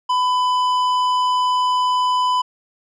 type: tone with tanh clipping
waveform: sine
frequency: 1001 Hz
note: B5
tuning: 23 cents sharp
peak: -17 dBFS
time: 0.09-2.42 s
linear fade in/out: 10 ms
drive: 11 dB
effects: none